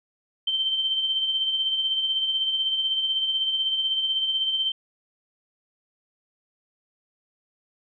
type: tone with tremolo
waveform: sine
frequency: 3114 Hz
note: G7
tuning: 12 cents flat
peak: -20 dBFS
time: 0.47-4.72 s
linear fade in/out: 5 ms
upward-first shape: sine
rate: 16 Hz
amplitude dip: 45%
effects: none